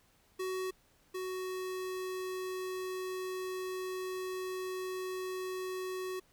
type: tone pair in turn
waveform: square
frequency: 373.5 / 371.6 Hz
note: F#4 / F#4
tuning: +16 / +7 cents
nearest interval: unison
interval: 9 cents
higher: first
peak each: -35 / -37 dBFS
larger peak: first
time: 0.39-0.71 / 1.14-6.2 s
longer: second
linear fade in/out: 10 ms
effects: pink hiss -68 dBFS RMS until 6.32 s